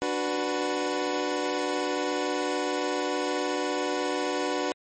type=chord; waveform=25% pulse; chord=B minor; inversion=first; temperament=equal; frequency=293.7 / 370 / 493.9 Hz; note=D4 / F#4 / B4; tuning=0 / 0 / 0 cents; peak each=-27 dBFS; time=0.02-4.72 s; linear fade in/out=0 ms; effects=MP3 32 kbps